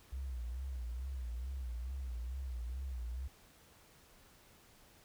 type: tone with vibrato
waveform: sine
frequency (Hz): 62.7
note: B1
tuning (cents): +27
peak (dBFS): -38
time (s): 0.12-3.28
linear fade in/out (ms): 10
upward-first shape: sine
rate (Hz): 2.3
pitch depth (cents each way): 120
effects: pink hiss -63 dBFS RMS until 5.04 s